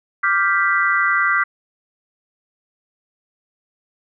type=chord; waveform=sine; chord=G dominant seventh; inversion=second; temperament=equal; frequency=1174.7 / 1396.9 / 1568 / 1975.5 Hz; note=D6 / F6 / G6 / B6; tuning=0 / 0 / 0 / 0 cents; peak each=-20 dBFS; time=0.23-1.44 s; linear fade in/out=10 ms; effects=none